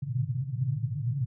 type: band-pass noise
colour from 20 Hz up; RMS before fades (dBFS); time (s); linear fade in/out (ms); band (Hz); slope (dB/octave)
pink; -30; 0.02-1.26; 10; 110 to 150; 96
effects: none